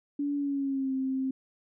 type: tone with pitch glide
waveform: sine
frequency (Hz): 286.5 to 264.2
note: D4 to C4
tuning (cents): -43 to +17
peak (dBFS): -27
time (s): 0.19-1.31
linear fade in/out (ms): 5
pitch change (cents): -140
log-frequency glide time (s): 0.36-0.93
effects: none